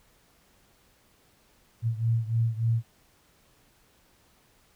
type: beating tone pair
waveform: sine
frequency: 113.5 / 116.9 Hz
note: A#2 / A#2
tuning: -46 / +5 cents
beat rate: 3.4 Hz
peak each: -25 / -28 dBFS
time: 1.82-2.83 s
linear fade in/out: 50 ms
effects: pink hiss -63 dBFS RMS until 4.75 s